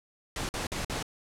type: noise bursts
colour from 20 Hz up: pink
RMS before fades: -33 dBFS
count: 4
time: 0.36-1.027 s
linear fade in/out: 2 ms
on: 130 ms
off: 49 ms
effects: low-pass 9000 Hz 12 dB/octave